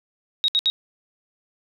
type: tone bursts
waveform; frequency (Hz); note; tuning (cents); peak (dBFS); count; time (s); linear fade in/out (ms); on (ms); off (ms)
sine; 3783; A#7; +25; -16; 3; 0.44-0.7; 0; 42; 67
effects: none